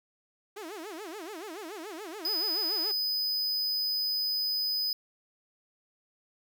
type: tone with vibrato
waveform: sawtooth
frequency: 370 Hz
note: F#4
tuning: in tune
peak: -35 dBFS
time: 0.56-2.92 s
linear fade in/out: 10 ms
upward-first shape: sine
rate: 7 Hz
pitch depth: 290 cents each way
type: tone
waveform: square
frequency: 5000 Hz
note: D#8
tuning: 8 cents sharp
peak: -28 dBFS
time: 2.25-4.93 s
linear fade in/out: 2 ms
effects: 10-bit